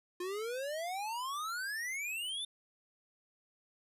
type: exponential sweep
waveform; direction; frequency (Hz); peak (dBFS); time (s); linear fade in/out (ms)
square; up; 350 to 3609; -37; 0.2-2.45; 5
effects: resampled to 32000 Hz